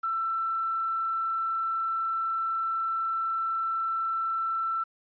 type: tone with quantisation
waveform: sine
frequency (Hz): 1336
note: E6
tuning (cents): +23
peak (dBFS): -26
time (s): 0.03-4.84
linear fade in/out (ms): 10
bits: 9
effects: resampled to 11025 Hz